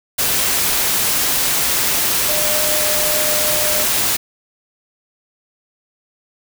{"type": "tone in noise", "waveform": "sine", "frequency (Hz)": 606, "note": "D#5", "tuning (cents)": -46, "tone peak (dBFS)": -23, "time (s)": [2.28, 3.84], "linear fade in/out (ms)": 10, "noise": "white", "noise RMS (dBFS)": -17, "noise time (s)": [0.18, 4.17], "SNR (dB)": -9, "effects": []}